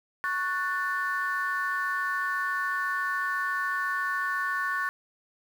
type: chord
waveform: sine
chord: F# minor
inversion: second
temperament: just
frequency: 1110 / 1480 / 1776 Hz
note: C#6 / F#6 / A6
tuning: +2 / 0 / +16 cents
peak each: -30 dBFS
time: 0.24-4.89 s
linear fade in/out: 0 ms
effects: tanh soft clip ceiling -19 dBFS + 8-bit